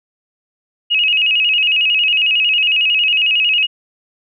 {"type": "tone with vibrato", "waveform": "sine", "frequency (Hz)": 2710, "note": "E7", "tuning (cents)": 47, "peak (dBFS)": -11, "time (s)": [0.9, 3.67], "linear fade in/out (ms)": 20, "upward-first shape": "square", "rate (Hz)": 11, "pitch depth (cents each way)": 100, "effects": []}